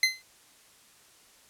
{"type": "tone with exponential decay", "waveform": "25% pulse", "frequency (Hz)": 2057, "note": "C7", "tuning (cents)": -30, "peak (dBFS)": -13, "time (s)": [0.03, 0.22], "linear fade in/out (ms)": 2, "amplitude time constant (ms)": 40, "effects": ["white hiss -58 dBFS RMS until 1.49 s", "low-pass 11000 Hz 12 dB/octave"]}